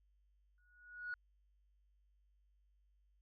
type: tone with exponential growth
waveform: sine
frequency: 1458 Hz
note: F#6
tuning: 26 cents flat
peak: -37 dBFS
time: 0.58-1.14 s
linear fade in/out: 1 ms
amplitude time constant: 120 ms
effects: tanh soft clip ceiling -36 dBFS + added 50 Hz sine -70 dBFS peak until 3.21 s